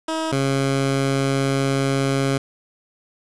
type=tone pair in turn; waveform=15% pulse; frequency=320 / 136.54 Hz; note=D#4 / C#3; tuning=+49 / -26 cents; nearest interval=octave + minor third; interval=1475 cents; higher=first; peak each=-16 / -12 dBFS; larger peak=second; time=0.08-0.32 / 0.32-2.38 s; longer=second; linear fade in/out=5 ms; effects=resampled to 22050 Hz + 7-bit